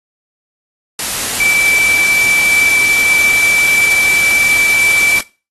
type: tone in noise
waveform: sine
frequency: 2320 Hz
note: D7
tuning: 22 cents flat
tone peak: -9 dBFS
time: 1.4-5.19 s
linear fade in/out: 2 ms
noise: white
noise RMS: -18 dBFS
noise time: 0.99-5.21 s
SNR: +6 dB
effects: noise-tail reverb RT60 0.3 s tail -19 dB re dry + AAC 32 kbps